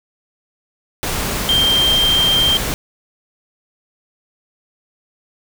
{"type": "tone in noise", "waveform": "sine", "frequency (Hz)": 3167, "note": "G7", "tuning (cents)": 17, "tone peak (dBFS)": -12, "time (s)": [1.49, 2.57], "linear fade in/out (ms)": 0, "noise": "pink", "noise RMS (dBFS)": -21, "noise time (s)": [1.03, 2.74], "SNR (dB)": 6, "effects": []}